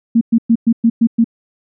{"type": "tone bursts", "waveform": "sine", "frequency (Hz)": 230, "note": "A#3", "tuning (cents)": -23, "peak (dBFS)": -7, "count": 7, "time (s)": [0.15, 1.244], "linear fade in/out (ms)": 10, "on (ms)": 62, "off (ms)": 110, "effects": []}